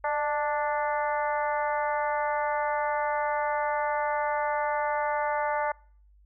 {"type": "harmonic tone with a mistuned harmonic", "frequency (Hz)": 293.7, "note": "D4", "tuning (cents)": 0, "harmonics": [2, 3, 4, 5, 6, 7], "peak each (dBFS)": [-30, -28, -35, -36, -38, -40], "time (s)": [0.04, 5.72], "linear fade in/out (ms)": 5, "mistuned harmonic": 2, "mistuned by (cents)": 31, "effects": ["noise-tail reverb RT60 0.5 s tail -25 dB re dry", "added 50 Hz sine -55 dBFS peak until 6.25 s"]}